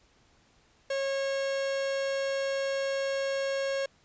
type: tone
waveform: 45% pulse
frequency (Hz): 546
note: C#5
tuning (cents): -26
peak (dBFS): -28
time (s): 0.9-3.86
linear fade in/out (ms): 5
effects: pink hiss -64 dBFS RMS until 4.04 s + resampled to 16000 Hz